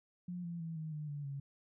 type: tone with pitch steps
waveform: sine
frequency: 177.6 / 170.56 / 163.8 / 157.31 / 151.08 / 145.09 / 139.34 Hz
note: F3 / F3 / E3 / D#3 / D3 / D3 / C#3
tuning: +29 / -41 / -11 / +19 / +49 / -21 / +9 cents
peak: -39 dBFS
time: 0.28-1.4 s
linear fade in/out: 5 ms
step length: 160 ms
effects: none